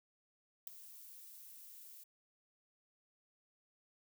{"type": "noise with ADSR envelope", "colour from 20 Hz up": "violet", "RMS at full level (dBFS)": -39, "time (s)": [0.67, 2.04], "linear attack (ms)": 5, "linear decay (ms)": 4, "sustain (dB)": -16, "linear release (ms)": 10, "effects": []}